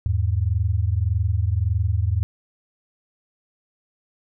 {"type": "tone pair together", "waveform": "sine", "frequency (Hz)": [82.11, 103.83], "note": ["E2", "G#2"], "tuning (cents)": [-6, 0], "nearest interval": "major third", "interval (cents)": 406, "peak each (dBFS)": [-21, -21], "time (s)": [0.06, 2.23], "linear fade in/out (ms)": 0, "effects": []}